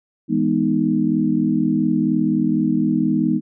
sine chord, E major seventh, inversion none, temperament equal, 164.81 / 207.7 / 246.9 / 311.1 Hz, E3 / G#3 / B3 / D#4, 0 / 0 / 0 / 0 cents, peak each -24 / -21 / -20 / -20 dBFS, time 0.28-3.41 s, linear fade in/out 50 ms, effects none

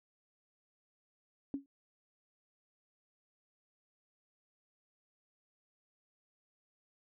sine tone with exponential decay, 277.2 Hz, C#4, in tune, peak -30 dBFS, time 1.54-1.66 s, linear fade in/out 1 ms, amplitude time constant 25 ms, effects none

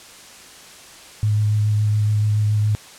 sine tone with vibrato, 105.8 Hz, G#2, 33 cents sharp, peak -15 dBFS, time 1.23-2.75 s, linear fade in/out 0 ms, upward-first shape sine, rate 7.1 Hz, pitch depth 14 cents each way, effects white hiss -42 dBFS RMS until 2.98 s + low-pass 9000 Hz 12 dB/octave

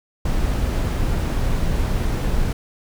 brown noise, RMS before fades -20 dBFS, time 0.25-2.53 s, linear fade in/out 5 ms, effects none

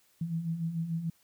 sine beating tone pair, 160 / 166.8 Hz, D#3 / E3, +49 / +21 cents, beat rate 6.8 Hz, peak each -38 / -31 dBFS, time 0.21-1.1 s, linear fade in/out 5 ms, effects white hiss -67 dBFS RMS until 1.23 s

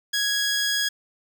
15% pulse tone, 1661.2 Hz, G#6, in tune, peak -15 dBFS, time 0.13-0.89 s, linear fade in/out 10 ms, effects none

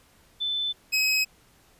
sine / 25% pulse tone pair in turn, 3520 / 2546 Hz, A7 / D#7, 0 / +39 cents, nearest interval tritone, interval 561 cents, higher first, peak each -25 / -17 dBFS, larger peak second, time 0.4-0.73 / 0.92-1.25 s, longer neither, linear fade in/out 20 ms, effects pink hiss -59 dBFS RMS until 1.79 s + resampled to 32000 Hz

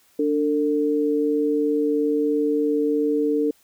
sine tone pair together, 293.6 / 450.6 Hz, D4 / A4, 0 / +41 cents, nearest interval perfect fifth, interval 741 cents, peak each -21 dBFS, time 0.19-3.51 s, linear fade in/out 5 ms, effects white hiss -59 dBFS RMS until 3.63 s

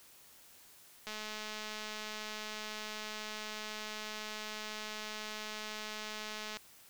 click train, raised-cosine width 0.2 ms, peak -25 dBFS, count 1178, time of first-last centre 1.07-6.57 s, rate 214 Hz, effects white hiss -59 dBFS RMS until 6.89 s

